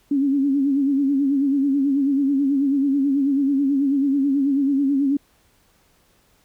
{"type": "tone with vibrato", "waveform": "sine", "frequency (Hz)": 277.2, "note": "C#4", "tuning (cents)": 0, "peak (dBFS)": -16, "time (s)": [0.11, 5.17], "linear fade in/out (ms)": 5, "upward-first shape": "sine", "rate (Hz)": 9.2, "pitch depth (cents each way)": 71, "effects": ["pink hiss -60 dBFS RMS until 6.44 s"]}